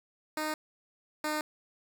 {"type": "tone pair in turn", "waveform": "10% pulse", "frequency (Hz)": [308.2, 304.7], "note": ["D#4", "D#4"], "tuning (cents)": [-16, -36], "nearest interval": "unison", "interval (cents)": 20, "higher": "first", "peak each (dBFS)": [-23, -22], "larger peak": "second", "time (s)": [[0.37, 0.54], [1.24, 1.41]], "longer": "neither", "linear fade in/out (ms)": 2, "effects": []}